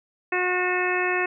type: harmonic tone with a mistuned harmonic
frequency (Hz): 362.3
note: F#4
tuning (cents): -36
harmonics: 1 / 2 / 3 / 4 / 5 / 6 / 7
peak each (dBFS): -26 / -30 / -31 / -32 / -27 / -32 / -29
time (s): 0.32-1.26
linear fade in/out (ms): 5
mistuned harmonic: 7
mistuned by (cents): +35
effects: none